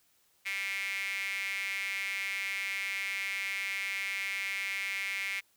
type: tone with high-pass filter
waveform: sawtooth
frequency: 196 Hz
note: G3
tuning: in tune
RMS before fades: -35 dBFS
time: 0.45-5.41 s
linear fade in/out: 20 ms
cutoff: 2200 Hz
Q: 8.1
effects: white hiss -69 dBFS RMS until 5.56 s